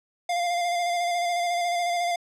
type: tone with vibrato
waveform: square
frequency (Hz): 698.5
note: F5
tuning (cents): 0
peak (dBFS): -24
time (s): 0.29-2.16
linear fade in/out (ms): 5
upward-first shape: square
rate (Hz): 14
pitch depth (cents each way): 20
effects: low-pass 9000 Hz 12 dB/octave